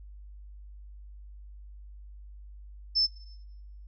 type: tone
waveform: sine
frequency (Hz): 5274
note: E8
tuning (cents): 0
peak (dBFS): -22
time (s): 2.95-3.07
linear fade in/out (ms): 20
effects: noise-tail reverb RT60 0.9 s tail -18 dB re dry + added 50 Hz sine -44 dBFS peak until 3.87 s